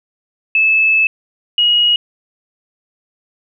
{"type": "tone pair in turn", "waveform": "sine", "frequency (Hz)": [2612, 2893], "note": ["E7", "F#7"], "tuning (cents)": [-17, -40], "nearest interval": "major second", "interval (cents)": 177, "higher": "second", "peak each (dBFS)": -9, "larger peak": "neither", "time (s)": [[0.55, 1.07], [1.58, 1.96]], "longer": "first", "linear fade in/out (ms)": 2, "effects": []}